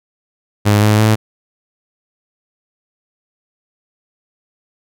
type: tone with pitch steps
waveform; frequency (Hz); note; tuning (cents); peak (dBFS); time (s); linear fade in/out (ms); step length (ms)
sawtooth; 103.83 / 106.32 / 108.87; G#2 / G#2 / A2; 0 / +41 / -18; -5; 0.65-1.16; 20; 170
effects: none